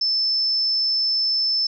sine tone, 5274 Hz, E8, in tune, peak -18 dBFS, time 0.01-1.67 s, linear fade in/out 5 ms, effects none

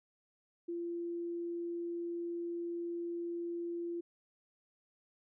sine tone, 342.7 Hz, F4, 33 cents flat, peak -36 dBFS, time 0.68-4.01 s, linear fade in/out 10 ms, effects none

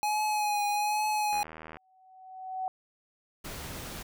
square tone with vibrato, 838 Hz, G#5, 15 cents sharp, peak -27 dBFS, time 0.03-1.43 s, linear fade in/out 0 ms, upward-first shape triangle, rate 1.2 Hz, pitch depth 35 cents each way
click train, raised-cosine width 0.5 ms, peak -28 dBFS, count 36, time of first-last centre 1.33-1.77 s, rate 79.6 Hz
sine tone with exponential growth, 752 Hz, F#5, 28 cents sharp, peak -28 dBFS, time 1.76-2.68 s, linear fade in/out 1 ms, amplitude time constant 200 ms
pink noise, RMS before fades -40 dBFS, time 3.44-4.03 s, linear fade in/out 10 ms
effects none

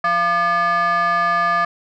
sine tone with frequency modulation, 1200 Hz, D6, 37 cents sharp, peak -12 dBFS, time 0.04-1.65 s, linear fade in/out 5 ms, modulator 513 Hz, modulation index 0.94, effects tanh soft clip ceiling -14 dBFS

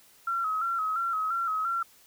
sine tone with vibrato, 1318.5 Hz, E6, in tune, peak -26 dBFS, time 0.27-1.83 s, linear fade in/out 5 ms, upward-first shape square, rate 2.9 Hz, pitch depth 59 cents each way, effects white hiss -58 dBFS RMS until 2.06 s

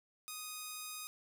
5% pulse tone, 1244.5 Hz, D#6, in tune, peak -31 dBFS, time 0.28-1.07 s, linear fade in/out 0 ms, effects none

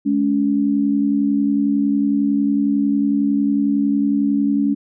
sine tone pair together, 211.9 / 282.9 Hz, G#3 / C#4, +35 / +35 cents, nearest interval perfect fourth, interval 500 cents, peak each -19 / -16 dBFS, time 0.05-4.75 s, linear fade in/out 20 ms, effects none

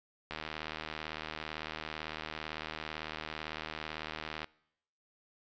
click train, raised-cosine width 0.3 ms, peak -22 dBFS, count 323, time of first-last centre 0.31-4.444 s, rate 77.9 Hz, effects noise-tail reverb RT60 0.8 s tail -24 dB re dry + resampled to 16000 Hz

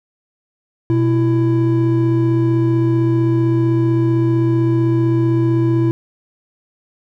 triangle tone pair together, 122.65 / 332.3 Hz, B2 / E4, -12 / +14 cents, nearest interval octave + perfect fourth, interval 1726 cents, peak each -13 dBFS, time 0.9-5.91 s, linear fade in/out 0 ms, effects none

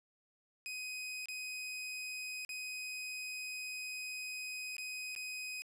sawtooth tone with dropouts, 2509 Hz, D#7, 14 cents sharp, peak -37 dBFS, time 0.66-5.62 s, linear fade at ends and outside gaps 0 ms, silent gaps 1.257-1.285 / 2.449-2.492 / 4.767-4.782 / 5.151-5.162 s, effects low-pass 12000 Hz 12 dB/octave + 13-bit

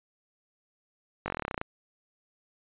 slowing click train, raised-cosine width 0.5 ms, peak -16 dBFS, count 14, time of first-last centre 1.26-1.614 s, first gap 20 ms, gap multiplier 1.05, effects resampled to 8000 Hz

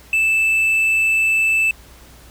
triangle tone, 2637 Hz, E7, in tune, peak -12 dBFS, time 0.13-1.71 s, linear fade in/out 2 ms, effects added 60 Hz sine -45 dBFS peak until 2.3 s + pink hiss -46 dBFS RMS until 2.3 s

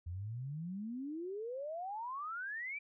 sine exponential sweep, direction up, 82.41 to 2378 Hz, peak -39 dBFS, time 0.06-2.79 s, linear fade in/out 10 ms, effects none

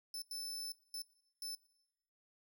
sawtooth tone bursts at uneven times, 5274 Hz, E8, in tune, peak -39 dBFS, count 4, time 0.14-0.22 / 0.31-0.72 / 0.94-1.02 / 1.42-1.55 s, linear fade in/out 2 ms, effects noise-tail reverb RT60 0.9 s tail -20 dB re dry

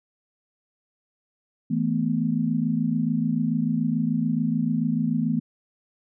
sine chord, E suspended fourth, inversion none, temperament equal with one note detuned, 162.26 / 220 / 246.9 Hz, E3 / A3 / B3, -27 / 0 / 0 cents, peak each -26 / -25 / -25 dBFS, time 1.7-5.4 s, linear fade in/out 10 ms, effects none

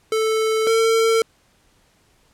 square tone pair in turn, 440 / 451.1 Hz, A4 / A4, 0 / +43 cents, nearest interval unison, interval 43 cents, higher second, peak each -18 / -15 dBFS, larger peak second, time 0.12-0.67 / 0.67-1.22 s, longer neither, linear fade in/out 2 ms, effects pink hiss -59 dBFS RMS until 2.33 s + low-pass 11000 Hz 12 dB/octave

